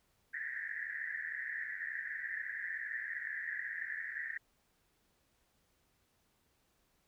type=band-pass noise; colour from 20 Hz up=pink; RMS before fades=-41 dBFS; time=0.33-4.38 s; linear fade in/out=10 ms; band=1700 to 1900 Hz; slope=96 dB/octave; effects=pink hiss -75 dBFS RMS until 7.07 s